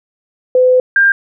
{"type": "tone pair in turn", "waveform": "sine", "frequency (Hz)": [507, 1596.7], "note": ["B4", "G6"], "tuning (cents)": [45, 31], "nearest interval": "octave + minor sixth", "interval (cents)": 1986, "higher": "second", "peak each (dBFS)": -6, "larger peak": "neither", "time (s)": [[0.55, 0.8], [0.96, 1.12]], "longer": "first", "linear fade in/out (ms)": 2, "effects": []}